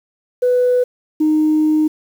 sine tone pair in turn, 496.3 / 308.6 Hz, B4 / D#4, +8 / -14 cents, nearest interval minor sixth, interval 822 cents, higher first, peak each -10 dBFS, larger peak neither, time 0.42-0.84 / 1.2-1.88 s, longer second, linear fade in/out 10 ms, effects tanh soft clip ceiling -7 dBFS + 7-bit

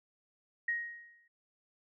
sine tone with exponential decay, 1879 Hz, A#6, 13 cents sharp, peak -28 dBFS, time 0.68-1.28 s, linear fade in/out 5 ms, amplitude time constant 130 ms, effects none

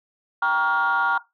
sine chord, G half-diminished seventh, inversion none, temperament just, 784 / 940.8 / 1128.9 / 1411.2 Hz, G5 / Bb5 / Db6 / F6, 0 / +16 / +31 / +18 cents, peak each -26 / -22 / -25 / -20 dBFS, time 0.42-1.18 s, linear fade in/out 5 ms, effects noise-tail reverb RT60 0.2 s tail -18 dB re dry + tanh soft clip ceiling -13 dBFS

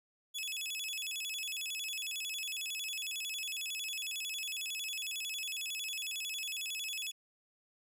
sawtooth tone with vibrato, 2960 Hz, F#7, in tune, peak -34 dBFS, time 0.34-7.12 s, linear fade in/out 20 ms, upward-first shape square, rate 11 Hz, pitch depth 240 cents each way, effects none

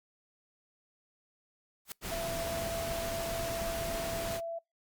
white noise with exponential growth, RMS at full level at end -35 dBFS, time 1.85-1.92 s, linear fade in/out 2 ms, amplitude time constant 15 ms
pink noise, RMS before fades -38 dBFS, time 2.01-4.41 s, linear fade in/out 50 ms
sine tone, 669 Hz, E5, 25 cents sharp, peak -35 dBFS, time 2.11-4.59 s, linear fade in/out 10 ms
effects noise-tail reverb RT60 0.2 s tail -26 dB re dry + Opus 48 kbps

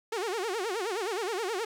sawtooth tone with vibrato, 410 Hz, G#4, 22 cents flat, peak -26 dBFS, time 0.12-1.65 s, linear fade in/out 5 ms, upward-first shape sine, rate 9.5 Hz, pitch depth 240 cents each way, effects low-pass 10000 Hz 12 dB/octave + 10-bit

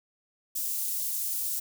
white high-pass noise, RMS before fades -31 dBFS, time 0.55-1.6 s, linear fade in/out 10 ms, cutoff 8000 Hz, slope 12 dB/octave, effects none

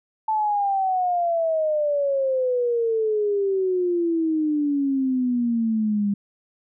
sine exponential sweep, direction down, 880 to 199.9 Hz, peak -19 dBFS, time 0.28-6.14 s, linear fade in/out 5 ms, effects none

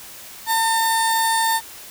15% pulse tone with notch filter, 903 Hz, A5, 45 cents sharp, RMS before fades -19 dBFS, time 0.46-1.61 s, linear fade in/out 50 ms, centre 2600 Hz, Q 0.82, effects white hiss -39 dBFS RMS until 1.9 s

